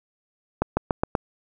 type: accelerating click train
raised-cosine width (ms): 1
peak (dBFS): -6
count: 5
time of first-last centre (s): 0.62-1.152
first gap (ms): 150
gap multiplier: 0.92
effects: none